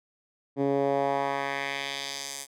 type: tone with band-pass filter sweep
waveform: 10% pulse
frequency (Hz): 139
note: C#3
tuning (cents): +5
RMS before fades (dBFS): -29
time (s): 0.56-2.47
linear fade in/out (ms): 50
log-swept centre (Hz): 300 to 8800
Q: 1.4
effects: none

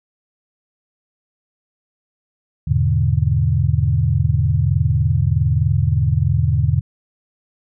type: chord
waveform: sine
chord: E dominant seventh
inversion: none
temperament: equal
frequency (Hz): 82.41 / 103.83 / 123.47 / 146.83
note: E2 / G#2 / B2 / D3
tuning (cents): 0 / 0 / 0 / 0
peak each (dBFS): -19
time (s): 2.67-6.81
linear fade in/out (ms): 10
effects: none

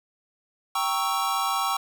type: chord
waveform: square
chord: G diminished seventh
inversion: none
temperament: equal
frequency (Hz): 784 / 932.3 / 1108.7 / 1318.5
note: G5 / Bb5 / Db6 / Fb6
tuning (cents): 0 / 0 / 0 / 0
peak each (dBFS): -30 / -33 / -28 / -30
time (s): 0.75-1.77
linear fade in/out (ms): 5
effects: none

